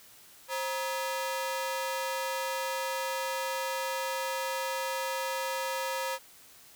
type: ring-modulated tone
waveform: sawtooth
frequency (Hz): 740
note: F#5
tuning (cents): 0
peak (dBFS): -24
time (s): 0.48-6.19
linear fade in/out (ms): 50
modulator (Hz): 210
effects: white hiss -55 dBFS RMS until 6.75 s